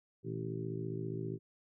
harmonic tone with a mistuned harmonic, 55 Hz, A1, in tune, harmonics 2 / 3 / 4 / 5 / 6 / 7 / 8, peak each -41 / -42 / -50 / -48 / -45 / -42 / -54 dBFS, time 0.23-1.39 s, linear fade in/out 50 ms, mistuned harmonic 2, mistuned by +140 cents, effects none

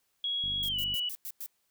sine tone with pitch glide, 3322 to 2943 Hz, G#7 to F#7, 0 to -10 cents, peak -29 dBFS, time 0.24-1.09 s, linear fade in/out 2 ms, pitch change -210 cents, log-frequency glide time 0.66-0.77 s
click train, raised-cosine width 5 ms, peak -34 dBFS, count 26, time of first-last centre 0.44-0.941 s, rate 49.9 Hz
violet noise bursts, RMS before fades -39 dBFS, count 6, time 0.63-1.461 s, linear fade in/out 0 ms, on 56 ms, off 99 ms
effects white hiss -75 dBFS RMS until 1.7 s

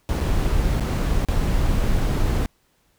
brown noise with dropouts, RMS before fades -20 dBFS, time 0.09-2.46 s, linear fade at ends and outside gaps 0 ms, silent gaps 0.203-0.209 / 0.797-0.807 / 1.25-1.286 s, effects pink hiss -64 dBFS RMS until 2.98 s

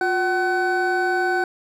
triangle tone cluster, 357.3 / 755 / 1506 Hz, F4 / F#5 / F#6, +40 / +35 / +30 cents, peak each -21 dBFS, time 0.01-1.44 s, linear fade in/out 2 ms, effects none

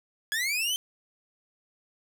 sawtooth linear sweep, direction up, 1655 to 3136 Hz, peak -23 dBFS, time 0.32-0.76 s, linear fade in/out 0 ms, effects none

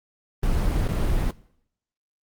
brown noise with dropouts, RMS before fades -22 dBFS, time 0.43-1.31 s, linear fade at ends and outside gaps 2 ms, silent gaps 0.879-0.887 s, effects noise-tail reverb RT60 0.7 s tail -21 dB re dry + Opus 24 kbps

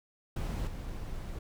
brown noise with level steps, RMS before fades -33 / -39 dBFS, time 0.36-1.39 s, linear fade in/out 5 ms, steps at 0.67 s, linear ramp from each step 5 ms, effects none

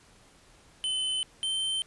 square tone pair in turn, 3045 / 3104 Hz, F#7 / G7, +49 / -18 cents, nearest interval unison, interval 33 cents, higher second, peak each -28 dBFS, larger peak neither, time 0.84-1.23 / 1.43-1.82 s, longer neither, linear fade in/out 0 ms, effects pink hiss -58 dBFS RMS until 1.86 s + resampled to 24000 Hz

